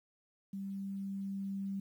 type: tone with level ramp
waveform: sine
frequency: 196 Hz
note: G3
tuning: in tune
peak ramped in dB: -38 to -35 dBFS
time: 0.53-1.8 s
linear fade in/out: 5 ms
effects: 11-bit